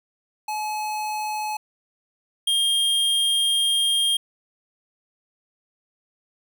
square tone pair in turn, 853 / 3220 Hz, G#5 / G7, +46 / +46 cents, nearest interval octave + major seventh, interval 2300 cents, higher second, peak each -26 / -19 dBFS, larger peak second, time 0.48-1.57 / 2.47-4.17 s, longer second, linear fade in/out 5 ms, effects none

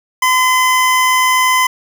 25% pulse tone, 1021 Hz, C6, 43 cents flat, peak -6 dBFS, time 0.22-1.67 s, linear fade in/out 5 ms, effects none

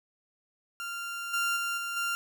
30% pulse tone with level steps, 1390 Hz, F6, 9 cents flat, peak -32 / -24 / -27 / -30 / -26 dBFS, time 0.8-2.15 s, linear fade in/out 0 ms, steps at 1.33 / 1.56 / 1.77 / 1.96 s, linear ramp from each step 10 ms, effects none

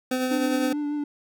25% pulse tone with tremolo, 255.9 Hz, C4, 38 cents flat, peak -18 dBFS, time 0.11-0.73 s, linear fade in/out 5 ms, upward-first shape triangle, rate 9.8 Hz, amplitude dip 40%
triangle tone with vibrato, 293.7 Hz, D4, in tune, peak -23 dBFS, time 0.31-1.04 s, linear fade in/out 5 ms, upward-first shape triangle, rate 6.7 Hz, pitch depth 24 cents each way
effects none

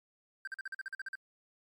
triangle tone bursts, 1568 Hz, G6, in tune, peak -35 dBFS, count 11, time 0.45-1.154 s, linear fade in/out 2 ms, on 24 ms, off 44 ms, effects MP3 96 kbps

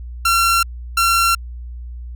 sawtooth tone pair in turn, 1364 / 1364 Hz, F6 / F6, -41 / -41 cents, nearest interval unison, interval 0 cents, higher neither, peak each -9 dBFS, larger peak neither, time 0.25-0.63 / 0.97-1.35 s, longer neither, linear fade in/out 5 ms, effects added 60 Hz sine -28 dBFS peak until 2.15 s

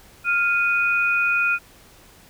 sine tone pair together, 1399.7 / 2479 Hz, F6 / D#7, +3 / -7 cents, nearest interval minor seventh, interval 990 cents, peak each -20 dBFS, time 0.24-1.59 s, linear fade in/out 50 ms, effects pink hiss -50 dBFS RMS until 2.29 s

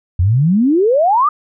sine exponential sweep, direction up, 82.41 to 1256 Hz, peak -9 dBFS, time 0.19-1.29 s, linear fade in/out 5 ms, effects none

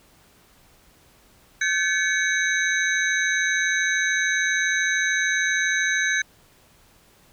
sine tone cluster, 1541 / 1714 / 2233 / 3867 / 6250 Hz, G6 / A6 / C#7 / B7 / G8, -30 / -46 / +12 / -37 / -6 cents, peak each -25 / -23 / -28 / -30 / -30 dBFS, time 1.61-6.22 s, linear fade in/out 5 ms, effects pink hiss -56 dBFS RMS until 7.32 s

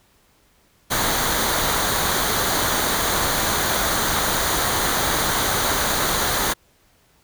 pink noise with comb filter, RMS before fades -21 dBFS, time 0.9-6.54 s, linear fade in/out 20 ms, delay 0.38 ms, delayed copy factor -0.55, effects pink hiss -59 dBFS RMS until 7.23 s

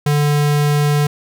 square tone, 146.83 Hz, D3, in tune, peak -13 dBFS, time 0.06-1.07 s, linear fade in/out 5 ms, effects none

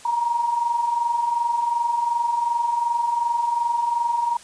sine tone pair together, 924 / 946.7 Hz, A#5 / A#5, -16 / +26 cents, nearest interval unison, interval 42 cents, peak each -27 / -20 dBFS, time 0.05-4.37 s, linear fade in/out 5 ms, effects white hiss -45 dBFS RMS until 4.43 s + resampled to 22050 Hz

